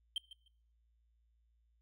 triangle tone with echo, 3136 Hz, G7, in tune, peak -32 dBFS, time 0.16-0.18 s, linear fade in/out 2 ms, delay 150 ms, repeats 2, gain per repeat -15 dB, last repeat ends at 0.48 s, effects noise-tail reverb RT60 0.6 s tail -22 dB re dry + added 57 Hz sine -70 dBFS peak until 1.81 s

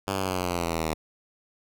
5% pulse linear sweep, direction down, 98.8 to 77.78 Hz, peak -15 dBFS, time 0.07-0.94 s, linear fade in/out 10 ms, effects none

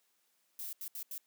violet noise bursts at uneven times, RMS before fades -42 dBFS, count 4, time 0.59-0.73 / 0.81-0.88 / 0.95-1.03 / 1.11-1.18 s, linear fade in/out 2 ms, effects white hiss -75 dBFS RMS until 1.26 s + high-pass 200 Hz 12 dB/octave

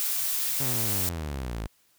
blue noise, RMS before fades -28 dBFS, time 0-1.09 s, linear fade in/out 0 ms
sawtooth exponential sweep, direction down, 138.59 to 51.5 Hz, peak -27 dBFS, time 0.6-1.67 s, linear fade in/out 5 ms
effects white hiss -65 dBFS RMS until 1.98 s

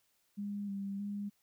sine tone with vibrato, 200.6 Hz, G3, 40 cents sharp, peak -36 dBFS, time 0.37-1.3 s, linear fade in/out 20 ms, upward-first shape square, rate 1.6 Hz, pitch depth 24 cents each way, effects white hiss -75 dBFS RMS until 1.42 s

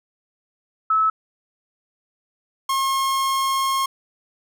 sine / 45% pulse tone pair in turn, 1300 / 1076.7 Hz, E6 / C6, -24 / +49 cents, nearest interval minor third, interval 327 cents, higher first, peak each -15 / -19 dBFS, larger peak first, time 0.9-1.1 / 2.69-3.86 s, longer second, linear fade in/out 5 ms, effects none

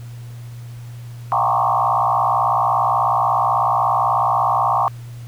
sine tone with frequency modulation, 932.3 Hz, A#5, in tune, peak -14 dBFS, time 1.32-4.88 s, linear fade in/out 0 ms, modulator 58.2 Hz, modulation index 4, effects added 119 Hz sine -31 dBFS peak until 5.27 s + pink hiss -48 dBFS RMS until 5.27 s

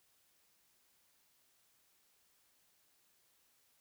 silence, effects white hiss -73 dBFS RMS until 3.8 s

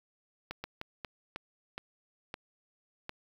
slowing click train, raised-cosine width 0.3 ms, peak -22 dBFS, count 8, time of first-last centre 0.51-3.094 s, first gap 130 ms, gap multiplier 1.34, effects 8-bit

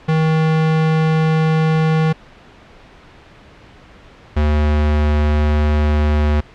square tone pair in turn, 158.5 / 74.93 Hz, D#3 / D2, +32 / +35 cents, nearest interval octave + minor second, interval 1297 cents, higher first, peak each -13 dBFS, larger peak neither, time 0.08-2.13 / 4.36-6.41 s, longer neither, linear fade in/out 10 ms, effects pink hiss -43 dBFS RMS until 6.54 s + low-pass 3000 Hz 12 dB/octave

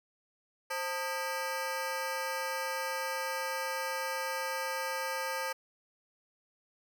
20% pulse ring-modulated tone, 712 Hz, F5, 33 cents sharp, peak -25 dBFS, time 0.7-5.53 s, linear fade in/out 10 ms, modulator 186 Hz, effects none

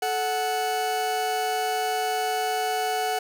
40% pulse tone pair together, 434.7 / 740 Hz, A4 / F#5, -21 / 0 cents, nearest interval major sixth, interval 921 cents, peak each -29 / -24 dBFS, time 0.02-3.19 s, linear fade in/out 5 ms, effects none

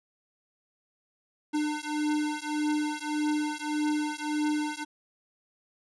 square beating tone pair, 300 / 301.7 Hz, D4 / D4, +37 / +47 cents, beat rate 1.7 Hz, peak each -31 dBFS, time 1.53-4.85 s, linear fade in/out 20 ms, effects resampled to 24000 Hz

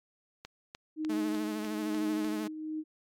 click train, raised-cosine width 0.2 ms, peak -25 dBFS, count 7, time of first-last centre 0.45-2.246 s, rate 3.34 Hz
sine tone with tremolo, 311.1 Hz, D#4, in tune, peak -28 dBFS, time 0.96-2.84 s, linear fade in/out 50 ms, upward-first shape triangle, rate 1.1 Hz, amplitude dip 70%
sawtooth tone with vibrato, 214.3 Hz, A3, 45 cents flat, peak -31 dBFS, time 1.09-2.48 s, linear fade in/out 10 ms, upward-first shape sine, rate 13 Hz, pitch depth 38 cents each way
effects MP3 96 kbps

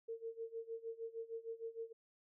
sine tone with tremolo, 455.4 Hz, A#4, 40 cents flat, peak -40 dBFS, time 0.08-1.93 s, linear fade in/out 10 ms, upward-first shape sine, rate 6.5 Hz, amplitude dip 90%, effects none

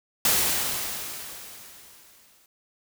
white noise with exponential decay, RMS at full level -20 dBFS, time 0.25-2.46 s, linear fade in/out 2 ms, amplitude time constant 480 ms, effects none

